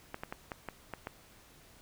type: clicks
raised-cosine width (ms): 0.5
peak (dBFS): -23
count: 7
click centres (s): 0.144 / 0.235 / 0.325 / 0.518 / 0.687 / 0.937 / 1.071
effects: pink hiss -59 dBFS RMS until 1.81 s

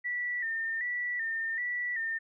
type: tone with vibrato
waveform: sine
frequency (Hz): 1882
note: A#6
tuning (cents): +16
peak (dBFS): -30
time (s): 0.04-2.19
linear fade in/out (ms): 20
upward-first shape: square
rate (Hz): 1.3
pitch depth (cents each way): 66
effects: none

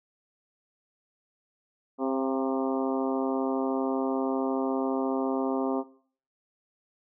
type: harmonic tone with a mistuned harmonic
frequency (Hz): 132.7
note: C3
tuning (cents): +25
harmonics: 2 / 3 / 4 / 5 / 6 / 7 / 8 / 9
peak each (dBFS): -28 / -32 / -34 / -36 / -38 / -39 / -40 / -41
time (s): 1.98-5.84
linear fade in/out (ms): 50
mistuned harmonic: 5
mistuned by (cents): +38
effects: noise-tail reverb RT60 0.5 s tail -18 dB re dry

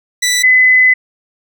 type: tone pair in turn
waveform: 15% pulse / sine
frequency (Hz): 1975.5 / 2018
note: B6 / B6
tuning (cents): 0 / +37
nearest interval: unison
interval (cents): 37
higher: second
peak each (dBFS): -5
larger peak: neither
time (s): 0.22-0.43 / 0.43-0.94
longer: second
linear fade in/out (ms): 10
effects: none

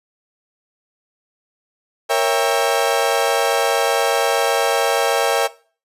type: chord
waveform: 35% pulse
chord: A# diminished seventh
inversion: none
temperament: equal with one note detuned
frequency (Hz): 466.2 / 554.4 / 659.3 / 796.3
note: A#4 / C#5 / E5 / G5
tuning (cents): 0 / 0 / 0 / +27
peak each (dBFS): -19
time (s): 2.09-5.48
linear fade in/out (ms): 20
effects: noise-tail reverb RT60 0.4 s tail -19 dB re dry + resampled to 32000 Hz

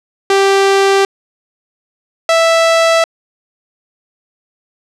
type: tone pair in turn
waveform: sawtooth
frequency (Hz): 392 / 659.3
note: G4 / E5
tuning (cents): 0 / 0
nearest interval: major sixth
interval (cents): 900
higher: second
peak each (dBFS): -4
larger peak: neither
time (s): 0.3-1.05 / 2.29-3.04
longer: neither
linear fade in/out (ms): 2
effects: low-pass 7000 Hz 12 dB/octave

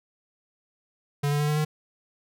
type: tone with pitch steps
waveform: square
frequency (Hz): 143.8 / 145.98 / 148.18 / 150.43 / 152.7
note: D3 / D3 / D3 / D3 / D#3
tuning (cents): -36 / -10 / +16 / +42 / -32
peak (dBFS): -23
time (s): 1.23-1.65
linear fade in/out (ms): 10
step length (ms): 84
effects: none

